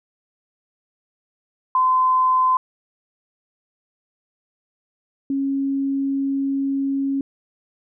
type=tone pair in turn; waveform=sine; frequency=1027 / 274.2 Hz; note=C6 / C#4; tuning=-33 / -19 cents; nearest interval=octave + major seventh; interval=2286 cents; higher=first; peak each=-14 / -19 dBFS; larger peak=first; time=1.75-2.57 / 5.3-7.21 s; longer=second; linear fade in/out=2 ms; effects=none